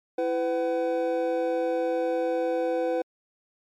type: tone cluster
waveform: triangle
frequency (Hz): 333.5 / 503 / 755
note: E4 / B4 / F#5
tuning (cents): +20 / +32 / +35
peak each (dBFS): -28 / -23 / -31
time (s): 0.18-3.02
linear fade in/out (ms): 5
effects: MP3 96 kbps